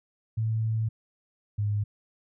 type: tone pair in turn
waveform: sine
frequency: 111.1 / 103.73 Hz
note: A2 / G#2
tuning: +17 / -2 cents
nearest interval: minor second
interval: 119 cents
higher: first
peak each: -24 dBFS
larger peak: neither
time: 0.37-0.89 / 1.58-1.84 s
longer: first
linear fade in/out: 10 ms
effects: none